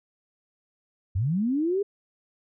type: linear sweep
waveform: sine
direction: up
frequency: 82.41 to 414.2 Hz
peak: -22 dBFS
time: 1.15-1.83 s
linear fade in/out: 10 ms
effects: none